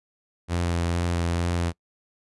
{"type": "tone with vibrato", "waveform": "sawtooth", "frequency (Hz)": 86, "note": "F2", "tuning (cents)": -26, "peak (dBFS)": -19, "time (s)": [0.48, 1.73], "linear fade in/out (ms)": 50, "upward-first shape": "triangle", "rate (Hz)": 2.2, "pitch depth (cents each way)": 22, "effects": ["noise-tail reverb RT60 0.1 s tail -25 dB re dry", "resampled to 24000 Hz"]}